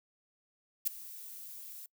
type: noise with ADSR envelope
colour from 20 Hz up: violet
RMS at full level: -27 dBFS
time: 0.85-1.86 s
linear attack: 23 ms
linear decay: 6 ms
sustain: -20 dB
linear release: 3 ms
effects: noise-tail reverb RT60 0.1 s tail -25 dB re dry